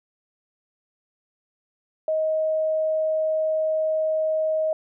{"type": "tone", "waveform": "sine", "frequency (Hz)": 629, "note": "D#5", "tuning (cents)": 19, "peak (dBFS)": -20, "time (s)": [2.08, 4.73], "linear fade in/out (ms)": 2, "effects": []}